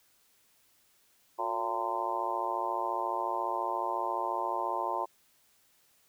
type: harmonic tone with a mistuned harmonic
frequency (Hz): 114.3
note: A#2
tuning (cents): -34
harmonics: 3 / 4 / 5 / 6 / 7 / 8 / 9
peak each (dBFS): -40 / -45 / -39 / -38 / -39 / -34 / -35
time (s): 1.38-5.06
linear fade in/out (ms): 20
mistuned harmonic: 3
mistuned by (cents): +79
effects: white hiss -67 dBFS RMS until 6.08 s